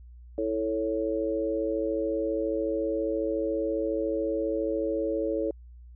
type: chord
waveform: sine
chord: A major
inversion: second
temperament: equal with one note detuned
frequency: 327 / 440 / 554.4 Hz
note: E4 / A4 / C#5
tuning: -14 / 0 / 0 cents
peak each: -30 dBFS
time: 0.38-5.51 s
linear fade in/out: 2 ms
effects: added 60 Hz sine -45 dBFS peak until 5.95 s